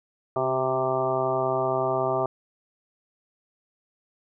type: harmonic tone with a mistuned harmonic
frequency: 130.81 Hz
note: C3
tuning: in tune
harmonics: 1 / 2 / 3 / 4 / 5 / 6 / 7 / 8 / 9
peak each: -34 / -38 / -28 / -35 / -26 / -32 / -33 / -38 / -31 dBFS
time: 0.36-2.26 s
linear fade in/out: 2 ms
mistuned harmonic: 3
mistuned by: -16 cents
effects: none